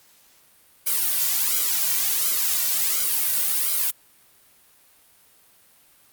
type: noise with flanger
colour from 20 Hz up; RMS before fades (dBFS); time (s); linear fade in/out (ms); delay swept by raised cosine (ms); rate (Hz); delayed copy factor
blue; -22; 0.86-3.91; 10; 1.1 to 2.4; 1.4; -0.9
effects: white hiss -56 dBFS RMS until 6.12 s + Opus 48 kbps